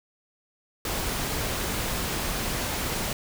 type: noise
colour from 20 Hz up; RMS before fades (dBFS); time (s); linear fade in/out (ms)
pink; -29; 0.85-3.13; 2
effects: none